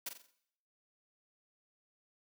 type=noise with echo; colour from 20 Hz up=white; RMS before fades=-39 dBFS; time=0.06-0.09 s; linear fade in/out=5 ms; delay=44 ms; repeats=5; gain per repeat=-7 dB; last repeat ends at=0.31 s; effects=noise-tail reverb RT60 0.7 s tail -17 dB re dry + high-pass 200 Hz 12 dB/octave